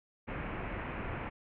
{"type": "low-pass noise", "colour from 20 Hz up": "pink", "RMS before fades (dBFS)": -39, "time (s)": [0.27, 1.3], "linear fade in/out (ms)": 20, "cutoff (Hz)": 2600, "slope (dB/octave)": 48, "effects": []}